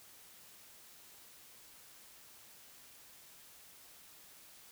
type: silence
effects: white hiss -58 dBFS RMS until 4.71 s